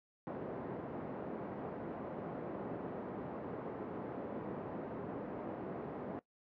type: band-pass noise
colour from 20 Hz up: white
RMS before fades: -43 dBFS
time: 0.27-6.19 s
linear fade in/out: 0 ms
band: 170 to 480 Hz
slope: 12 dB/octave
effects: noise-tail reverb RT60 0.1 s tail -17 dB re dry + low-pass 2000 Hz 12 dB/octave